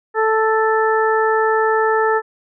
harmonic tone, 440 Hz, A4, in tune, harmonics 1 / 2 / 3 / 4, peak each -16 / -19 / -21 / -22 dBFS, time 0.14-2.22 s, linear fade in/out 50 ms, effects none

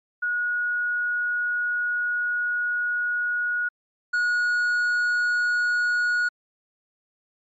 sine / triangle tone pair in turn, 1452 / 1452 Hz, F#6 / F#6, -33 / -33 cents, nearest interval unison, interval 0 cents, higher neither, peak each -22 / -18 dBFS, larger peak second, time 0.22-3.69 / 4.13-6.29 s, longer first, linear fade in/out 10 ms, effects MP3 32 kbps

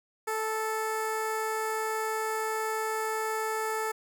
15% pulse tone with notch filter, 438.5 Hz, A4, 6 cents flat, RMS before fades -31 dBFS, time 0.27-3.92 s, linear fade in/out 10 ms, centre 4000 Hz, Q 1.6, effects none

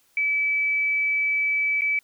sine tone with dropouts, 2300 Hz, D7, 37 cents flat, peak -20 dBFS, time 0.17-1.99 s, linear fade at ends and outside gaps 2 ms, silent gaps 1.81-1.818 s, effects white hiss -63 dBFS RMS until 2.03 s

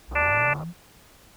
sine linear sweep, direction up, 51 to 180.5 Hz, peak -31 dBFS, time 0.07-0.74 s, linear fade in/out 50 ms
white low-pass noise, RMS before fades -38 dBFS, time 0.11-0.64 s, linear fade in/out 5 ms, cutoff 1200 Hz, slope 48 dB/octave
harmonic tone, 293.7 Hz, D4, in tune, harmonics 2 / 3 / 4 / 5 / 6 / 7 / 8 / 9, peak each -28 / -28 / -28 / -28 / -28 / -28 / -28 / -28 dBFS, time 0.15-0.54 s, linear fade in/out 10 ms
effects pink hiss -53 dBFS RMS until 1.36 s

